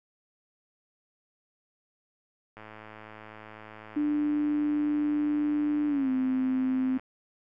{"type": "click train", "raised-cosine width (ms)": 0.5, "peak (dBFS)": -30, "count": 479, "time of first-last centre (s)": [2.57, 6.996], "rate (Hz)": 108}
{"type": "tone with pitch glide", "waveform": "sine", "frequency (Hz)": [296.3, 259.4], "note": ["D4", "C4"], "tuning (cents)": [15, -15], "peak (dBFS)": -24, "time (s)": [3.96, 6.98], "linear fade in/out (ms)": 10, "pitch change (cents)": -230, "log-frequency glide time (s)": [5.88, 6.1]}
{"effects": []}